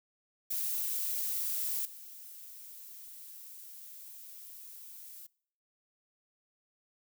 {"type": "noise with level steps", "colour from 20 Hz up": "violet", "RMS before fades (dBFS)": [-34, -49], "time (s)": [0.5, 5.27], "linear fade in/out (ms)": 10, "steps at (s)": 1.85, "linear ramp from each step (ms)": 5, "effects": ["noise-tail reverb RT60 0.6 s tail -24 dB re dry"]}